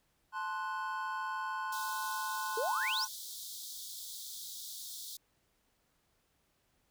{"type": "chord", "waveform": "triangle", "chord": "F# diminished", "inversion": "first", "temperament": "equal with one note detuned", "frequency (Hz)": [872.9, 1046.5, 1480], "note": ["A5", "C6", "F#6"], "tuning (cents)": [-14, 0, 0], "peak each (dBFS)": [-39, -36, -39], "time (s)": [0.32, 3.08], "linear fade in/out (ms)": 50}
{"type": "high-pass noise", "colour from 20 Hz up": "pink", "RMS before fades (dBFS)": -45, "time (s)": [1.72, 5.17], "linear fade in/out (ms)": 5, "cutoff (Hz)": 3400, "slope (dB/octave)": 96}
{"type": "exponential sweep", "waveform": "sine", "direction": "up", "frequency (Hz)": [417.3, 5920], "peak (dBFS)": -32, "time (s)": [2.57, 3.05], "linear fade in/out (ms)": 5}
{"effects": ["pink hiss -75 dBFS RMS until 6.9 s"]}